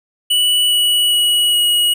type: tone with pitch steps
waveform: square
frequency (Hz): 2954 / 2937 / 2920 / 2903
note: F#7 / F#7 / F#7 / F#7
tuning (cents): -3 / -13 / -24 / -34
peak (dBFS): -12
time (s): 0.3-1.94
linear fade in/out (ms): 10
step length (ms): 410
effects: none